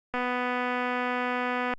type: click train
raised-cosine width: 0.5 ms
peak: -15 dBFS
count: 397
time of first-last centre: 0.14-1.737 s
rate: 248 Hz
effects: Opus 48 kbps